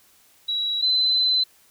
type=tone pair in turn; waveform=sine; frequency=3891 / 4041 Hz; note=B7 / B7; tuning=-27 / +39 cents; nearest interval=minor second; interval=66 cents; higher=second; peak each=-22 / -17 dBFS; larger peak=second; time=0.48-0.82 / 0.82-1.44 s; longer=second; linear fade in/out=10 ms; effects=white hiss -57 dBFS RMS until 1.7 s